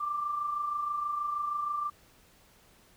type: tone pair together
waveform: sine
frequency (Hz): 1155 / 1181.3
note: D6 / D6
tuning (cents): -29 / +10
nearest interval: unison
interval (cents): 39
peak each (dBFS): -40 / -30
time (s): 0-1.9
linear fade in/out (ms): 10
effects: pink hiss -61 dBFS RMS until 2.96 s